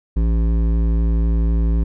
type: tone with hard clipping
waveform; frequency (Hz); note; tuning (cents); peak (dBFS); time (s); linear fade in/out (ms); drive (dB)
sine; 56; A1; +31; -16; 0.16-1.84; 10; 12
effects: none